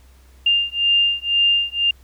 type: beating tone pair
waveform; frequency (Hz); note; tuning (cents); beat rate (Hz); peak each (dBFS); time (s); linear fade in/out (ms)
sine; 2800 / 2802; F7 / F7; +4 / +5; 2; -18; 0.46-1.91; 5
effects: added 64 Hz sine -46 dBFS peak until 2.03 s + pink hiss -56 dBFS RMS until 2.03 s